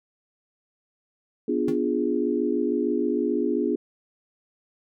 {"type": "chord", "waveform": "sine", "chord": "B diminished seventh", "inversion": "none", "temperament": "equal", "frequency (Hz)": [246.9, 293.7, 349.2, 415.3], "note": ["B3", "D4", "F4", "Ab4"], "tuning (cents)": [0, 0, 0, 0], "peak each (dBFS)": -27, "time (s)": [1.48, 3.76], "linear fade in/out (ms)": 5}
{"type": "tone with exponential decay", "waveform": "square", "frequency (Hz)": 158.1, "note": "D#3", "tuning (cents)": 28, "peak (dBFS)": -29, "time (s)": [1.68, 1.8], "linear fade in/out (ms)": 2, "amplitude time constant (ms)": 24}
{"effects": []}